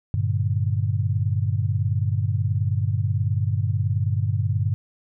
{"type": "chord", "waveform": "sine", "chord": "G minor", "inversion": "none", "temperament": "equal", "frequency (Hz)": [98, 116.54, 146.83], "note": ["G2", "Bb2", "D3"], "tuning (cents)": [0, 0, 0], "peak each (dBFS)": [-22, -24, -28], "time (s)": [0.14, 4.74], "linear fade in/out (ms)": 0, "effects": []}